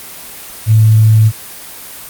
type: tone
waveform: sine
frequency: 109.6 Hz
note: A2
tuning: 6 cents flat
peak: -4 dBFS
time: 0.66-1.32 s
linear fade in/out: 50 ms
effects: white hiss -30 dBFS RMS until 2.09 s + Opus 24 kbps